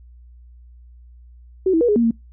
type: tone with pitch steps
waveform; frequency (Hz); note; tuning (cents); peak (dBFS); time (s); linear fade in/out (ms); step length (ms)
sine; 376 / 325.6 / 480.5 / 416.3 / 234.5 / 229.2; F#4 / E4 / B4 / G#4 / A#3 / A#3; +28 / -21 / -48 / +4 / +11 / -29; -13; 1.66-2.11; 5; 75
effects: noise-tail reverb RT60 0.2 s tail -26 dB re dry + added 60 Hz sine -42 dBFS peak until 2.32 s